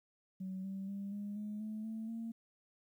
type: tone with pitch steps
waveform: sine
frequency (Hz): 188.4 / 193.58 / 198.91 / 204.4 / 210 / 215.8 / 221.7 / 227.8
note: F#3 / G3 / G3 / G#3 / G#3 / A3 / A3 / A#3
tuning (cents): +32 / -21 / +26 / -27 / +19 / -33 / +13 / -40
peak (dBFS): -38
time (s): 0.4-2.32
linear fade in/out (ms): 10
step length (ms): 240
effects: tanh soft clip ceiling -35 dBFS + 12-bit

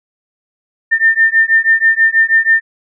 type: beating tone pair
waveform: sine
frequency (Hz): 1800 / 1806.2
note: A6 / A6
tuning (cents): +39 / +45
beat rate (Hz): 6.2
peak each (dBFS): -11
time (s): 0.91-2.61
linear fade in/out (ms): 20
effects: none

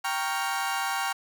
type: chord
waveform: 30% pulse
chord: G half-diminished seventh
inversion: none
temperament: equal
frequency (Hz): 784 / 932.3 / 1108.7 / 1396.9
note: G5 / Bb5 / Db6 / F6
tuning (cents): 0 / 0 / 0 / 0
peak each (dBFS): -28 / -31 / -31 / -31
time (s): 0.04-1.13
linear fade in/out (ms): 10
effects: none

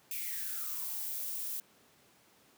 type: noise with high-pass filter sweep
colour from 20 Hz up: violet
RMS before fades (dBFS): -38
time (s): 0.11-1.6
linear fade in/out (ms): 2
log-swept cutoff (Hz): 2500 to 370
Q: 8.4
effects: pink hiss -64 dBFS RMS until 2.57 s + high-pass 150 Hz 12 dB/octave

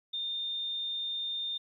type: tone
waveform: sine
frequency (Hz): 3625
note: A#7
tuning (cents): -49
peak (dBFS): -32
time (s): 0.13-1.58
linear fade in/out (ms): 10
effects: 12-bit

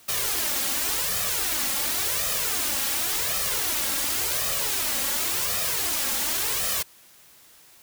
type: noise with flanger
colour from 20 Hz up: white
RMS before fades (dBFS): -26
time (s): 0.08-6.83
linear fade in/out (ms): 10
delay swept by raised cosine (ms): 1.6 to 3.7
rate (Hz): 0.91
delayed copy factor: +0.7
effects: white hiss -53 dBFS RMS until 7.82 s

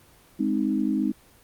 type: chord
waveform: sine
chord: Ab major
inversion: none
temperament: equal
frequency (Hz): 207.7 / 261.6 / 311.1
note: Ab3 / C4 / Eb4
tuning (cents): 0 / 0 / 0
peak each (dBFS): -26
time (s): 0.39-1.12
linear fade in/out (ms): 10
effects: pink hiss -55 dBFS RMS until 1.43 s + Opus 24 kbps

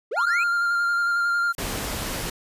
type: linear sweep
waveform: triangle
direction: up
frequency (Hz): 365.6 to 2637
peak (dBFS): -23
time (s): 0.11-0.44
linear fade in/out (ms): 10
type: tone with vibrato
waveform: triangle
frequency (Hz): 1396.9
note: F6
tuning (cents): 0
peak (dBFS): -18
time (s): 0.16-1.53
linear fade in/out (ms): 20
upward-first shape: square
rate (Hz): 11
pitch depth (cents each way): 13
type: noise with exponential growth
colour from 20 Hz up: violet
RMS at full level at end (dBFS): -36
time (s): 1.47-1.55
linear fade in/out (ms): 0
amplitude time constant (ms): 17
type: noise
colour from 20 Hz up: pink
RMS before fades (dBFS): -29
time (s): 1.58-2.3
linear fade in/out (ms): 5
effects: resampled to 32000 Hz

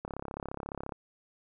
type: click train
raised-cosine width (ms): 1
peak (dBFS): -23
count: 31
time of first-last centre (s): 0.05-0.922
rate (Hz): 34.4
effects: none

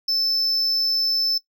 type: tone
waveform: triangle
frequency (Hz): 5274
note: E8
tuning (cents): 0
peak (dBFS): -18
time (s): 0.08-1.38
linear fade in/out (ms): 5
effects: noise-tail reverb RT60 0.1 s tail -17 dB re dry

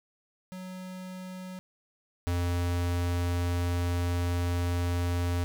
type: tone pair in turn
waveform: square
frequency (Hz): 185 / 87.54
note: F#3 / F2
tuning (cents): 0 / +5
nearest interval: octave + minor second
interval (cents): 1295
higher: first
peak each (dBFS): -39 / -27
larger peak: second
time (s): 0.52-1.59 / 2.27-5.44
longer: second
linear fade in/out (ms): 0
effects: none

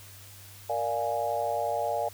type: chord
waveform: sine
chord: Bb dominant seventh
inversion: none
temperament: equal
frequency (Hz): 466.2 / 587.3 / 698.5 / 830.6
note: Bb4 / D5 / F5 / Ab5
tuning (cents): 0 / 0 / 0 / 0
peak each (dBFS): -35 / -31 / -31 / -32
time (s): 0.69-2.09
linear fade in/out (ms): 10
effects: added 98 Hz sine -50 dBFS peak until 2.13 s + white hiss -50 dBFS RMS until 2.13 s

